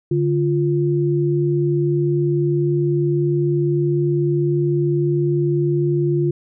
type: tone pair together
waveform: sine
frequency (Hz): 145.1 / 348.9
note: D3 / F4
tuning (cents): -21 / -2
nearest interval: octave + minor third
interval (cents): 1519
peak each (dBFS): -18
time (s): 0.11-6.31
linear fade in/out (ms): 5
effects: none